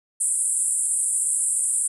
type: band-pass noise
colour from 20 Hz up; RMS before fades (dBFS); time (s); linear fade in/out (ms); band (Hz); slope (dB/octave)
white; -23; 0.2-1.88; 10; 8000 to 10000; 96
effects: none